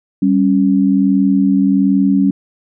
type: tone pair together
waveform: sine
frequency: 195.1 / 276.4 Hz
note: G3 / C#4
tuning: -8 / -5 cents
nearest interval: tritone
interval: 603 cents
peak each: -12 dBFS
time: 0.22-2.31 s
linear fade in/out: 5 ms
effects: none